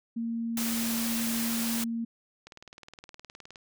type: tone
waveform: sine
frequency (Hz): 230.5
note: A#3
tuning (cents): -19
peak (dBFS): -29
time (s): 0.16-2.05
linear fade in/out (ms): 10
type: noise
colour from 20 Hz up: white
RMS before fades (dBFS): -33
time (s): 0.57-1.84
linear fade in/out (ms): 2
type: click train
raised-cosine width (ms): 0.2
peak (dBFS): -29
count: 22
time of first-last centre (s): 2.47-3.558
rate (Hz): 19.3
effects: none